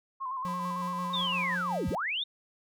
sine tone with vibrato, 1046.5 Hz, C6, in tune, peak -32 dBFS, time 0.2-1.56 s, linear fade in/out 20 ms, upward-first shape square, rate 8.9 Hz, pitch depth 51 cents each way
square tone with tremolo, 179.1 Hz, F3, 44 cents sharp, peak -35 dBFS, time 0.45-1.95 s, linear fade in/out 0 ms, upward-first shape sine, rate 5.6 Hz, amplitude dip 30%
sine linear two-way sweep, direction down then up, 3731 to 45.84 to 3731 Hz, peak -29 dBFS, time 1.13-2.24 s, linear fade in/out 10 ms, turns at 1.89 s
effects none

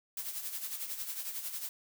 blue noise with tremolo, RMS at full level -37 dBFS, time 0.17-1.69 s, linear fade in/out 2 ms, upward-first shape sine, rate 11 Hz, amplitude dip 60%, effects none

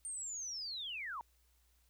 sine linear sweep, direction down, 8870 to 880 Hz, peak -40 dBFS, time 0.05-1.21 s, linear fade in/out 0 ms, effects added 60 Hz sine -70 dBFS peak until 1.89 s + white hiss -75 dBFS RMS until 1.89 s

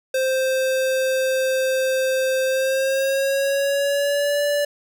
square tone with pitch glide, 523.3 to 580.6 Hz, C5 to D5, 0 to -20 cents, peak -19 dBFS, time 0.14-4.65 s, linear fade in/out 5 ms, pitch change +180 cents, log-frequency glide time 2.45-4.43 s, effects none

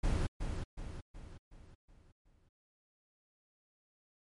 brown noise with echo, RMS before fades -31 dBFS, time 0.03-0.27 s, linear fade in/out 10 ms, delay 370 ms, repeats 6, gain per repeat -6 dB, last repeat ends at 2.49 s, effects MP3 48 kbps

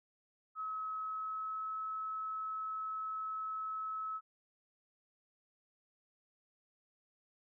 sine tone with pitch glide, 1284 to 1294.4 Hz, E6 to E6, -46 to -32 cents, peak -37 dBFS, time 0.55-4.21 s, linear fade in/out 50 ms, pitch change +14 cents, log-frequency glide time 0.97-1.75 s, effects none

